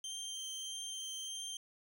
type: tone with vibrato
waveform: 25% pulse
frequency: 3147 Hz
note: G7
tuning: 6 cents sharp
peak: -37 dBFS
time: 0.04-1.57 s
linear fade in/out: 2 ms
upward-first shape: triangle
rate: 1.6 Hz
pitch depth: 10 cents each way
effects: none